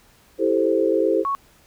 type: chord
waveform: sine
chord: A minor seventh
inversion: second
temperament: equal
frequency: 329.6 / 392 / 440 / 523.3 Hz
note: E4 / G4 / A4 / C5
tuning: 0 / 0 / 0 / 0 cents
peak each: -22 dBFS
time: 0.38-1.25 s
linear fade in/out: 50 ms
type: tone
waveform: sine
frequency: 1108.7 Hz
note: C#6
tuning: in tune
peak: -20 dBFS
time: 1.25-1.35 s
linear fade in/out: 0 ms
effects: pink hiss -55 dBFS RMS until 1.66 s